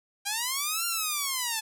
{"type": "linear two-way sweep", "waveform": "5% pulse", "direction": "up then down", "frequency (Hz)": [787, 1396.9, 857], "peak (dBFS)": -16, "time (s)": [0.25, 1.61], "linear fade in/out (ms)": 20, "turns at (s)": 0.86, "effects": []}